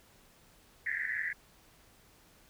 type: band-pass noise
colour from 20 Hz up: pink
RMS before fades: -35 dBFS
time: 0.86-1.33 s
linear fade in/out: 5 ms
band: 1700 to 2000 Hz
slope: 96 dB/octave
effects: pink hiss -62 dBFS RMS until 2.49 s